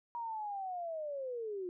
sine linear sweep, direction down, 956 to 349.2 Hz, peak -37 dBFS, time 0.15-1.69 s, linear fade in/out 0 ms, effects none

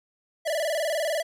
square tone with vibrato, 622.3 Hz, D#5, in tune, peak -25 dBFS, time 0.45-1.23 s, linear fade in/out 20 ms, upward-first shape square, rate 20 Hz, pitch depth 100 cents each way, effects resampled to 32000 Hz

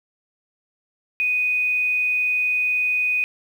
sine tone with quantisation, 2489 Hz, D#7, in tune, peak -18 dBFS, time 1.2-3.24 s, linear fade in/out 0 ms, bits 8, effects none

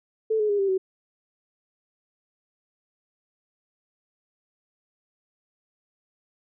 sine tone with pitch steps, 440 / 423.5 / 407.7 / 392.4 / 377.8 Hz, A4 / G#4 / G#4 / G4 / F#4, 0 / +34 / -32 / +2 / +36 cents, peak -20 dBFS, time 0.3-0.78 s, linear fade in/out 10 ms, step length 96 ms, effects none

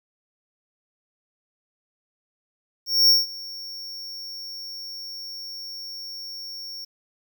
square tone with ADSR envelope, 5500 Hz, F8, 27 cents flat, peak -12 dBFS, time 2.86-6.85 s, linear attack 230 ms, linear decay 170 ms, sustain -22 dB, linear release 9 ms, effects 9-bit

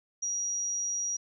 sine tone, 5750 Hz, F8, 50 cents sharp, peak -29 dBFS, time 0.22-1.17 s, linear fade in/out 10 ms, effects none

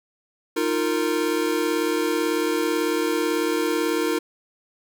square chord, Eb suspended second, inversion none, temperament equal with one note detuned, 311.1 / 349.2 / 461.1 Hz, Eb4 / F4 / Bb4, 0 / 0 / -19 cents, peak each -26 dBFS, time 0.56-4.19 s, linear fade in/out 10 ms, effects none

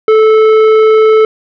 sine tone with tanh clipping, 436.7 Hz, A4, 13 cents flat, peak -5 dBFS, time 0.08-1.25 s, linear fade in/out 2 ms, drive 11 dB, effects none

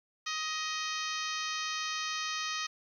harmonic tone with a mistuned harmonic, 627 Hz, D#5, 13 cents sharp, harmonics 2 / 3 / 4 / 5 / 6 / 7 / 8 / 9 / 10, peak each -38 / -40 / -41 / -42 / -43 / -43 / -44 / -45 / -45 dBFS, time 0.26-2.67 s, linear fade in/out 10 ms, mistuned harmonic 7, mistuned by -23 cents, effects 11-bit

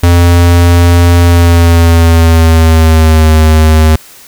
square tone with pitch glide, 86.6 to 78.5 Hz, F2 to D#2, -14 to +16 cents, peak -3 dBFS, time 0.03-3.96 s, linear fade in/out 5 ms, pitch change -170 cents, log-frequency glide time 1.22-3.31 s, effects white hiss -35 dBFS RMS until 4.27 s

